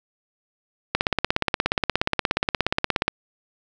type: click train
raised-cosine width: 0.3 ms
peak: -3 dBFS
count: 37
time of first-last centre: 0.95-3.08 s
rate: 16.9 Hz
effects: none